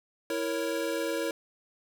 square chord, A# diminished, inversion second, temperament equal, 329.6 / 466.2 / 554.4 Hz, E4 / A#4 / C#5, 0 / 0 / 0 cents, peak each -34 dBFS, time 0.3-1.31 s, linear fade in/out 2 ms, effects none

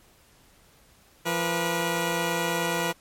10% pulse tone pair together, 170.73 / 482.9 Hz, F3 / B4, -39 / -39 cents, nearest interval octave + tritone, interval 1800 cents, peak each -19 dBFS, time 1.25-2.93 s, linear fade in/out 20 ms, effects pink hiss -58 dBFS RMS until 3 s + MP3 64 kbps

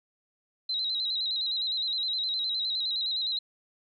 sine tone with vibrato, 3951 Hz, B7, in tune, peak -27 dBFS, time 0.69-3.39 s, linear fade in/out 5 ms, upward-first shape square, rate 9.7 Hz, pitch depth 55 cents each way, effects none

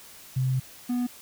sine / triangle tone pair in turn, 130 / 245.4 Hz, C3 / B3, -11 / -11 cents, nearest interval major seventh, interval 1100 cents, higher second, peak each -22 dBFS, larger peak neither, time 0.36-0.6 / 0.89-1.07 s, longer first, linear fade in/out 10 ms, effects white hiss -48 dBFS RMS until 1.21 s

